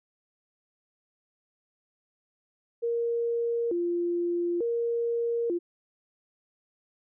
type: tone with vibrato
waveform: sine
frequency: 402.8 Hz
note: G4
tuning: 47 cents sharp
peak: -25 dBFS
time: 2.82-5.59 s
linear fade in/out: 20 ms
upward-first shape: square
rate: 0.56 Hz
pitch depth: 260 cents each way
effects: none